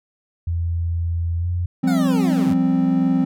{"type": "tone with pitch glide", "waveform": "sine", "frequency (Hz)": [84.6, 88.09], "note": ["E2", "F2"], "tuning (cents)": [45, 15], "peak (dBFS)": -19, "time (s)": [0.47, 1.66], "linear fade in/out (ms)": 5, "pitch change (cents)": 70, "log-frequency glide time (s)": [1.39, 1.47]}
{"type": "chord", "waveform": "triangle", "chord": "F suspended second", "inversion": "none", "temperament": "just", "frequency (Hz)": [174.61, 196.44, 261.9], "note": ["F3", "G3", "C4"], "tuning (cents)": [0, 4, 2], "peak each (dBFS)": [-19, -21, -15], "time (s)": [1.83, 3.25], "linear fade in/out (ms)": 10}
{"type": "linear sweep", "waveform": "25% pulse", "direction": "down", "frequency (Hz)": [755, 76.7], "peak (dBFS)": -23, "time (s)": [1.87, 2.54], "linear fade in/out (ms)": 10}
{"effects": []}